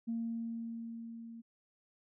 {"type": "tone with level ramp", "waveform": "sine", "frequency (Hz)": 229.8, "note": "A#3", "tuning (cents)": -25, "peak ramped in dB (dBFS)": [-32, -46], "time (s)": [0.07, 1.42], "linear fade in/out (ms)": 20, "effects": ["tanh soft clip ceiling -28 dBFS"]}